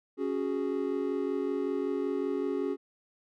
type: chord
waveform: triangle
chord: C# suspended fourth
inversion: none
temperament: equal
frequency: 277.2 / 370 / 415.3 Hz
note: C#4 / F#4 / G#4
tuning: 0 / 0 / 0 cents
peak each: -31 dBFS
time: 0.17-2.77 s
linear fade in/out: 50 ms
effects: none